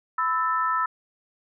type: tone cluster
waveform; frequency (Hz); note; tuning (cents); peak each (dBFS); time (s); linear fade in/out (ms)
sine; 1004 / 1313 / 1780; B5 / E6 / A6; +28 / -7 / +20; -27 / -23 / -31; 0.18-0.86; 5
effects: none